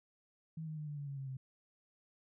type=tone with pitch steps; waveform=sine; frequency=160.1 / 155.72 / 151.46 / 147.32 / 143.29 / 139.38 / 135.56 / 131.86 Hz; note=D#3 / D#3 / D#3 / D3 / D3 / C#3 / C#3 / C3; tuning=+50 / +2 / -46 / +6 / -42 / +10 / -38 / +14 cents; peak=-40 dBFS; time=0.57-1.37 s; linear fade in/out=5 ms; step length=100 ms; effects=none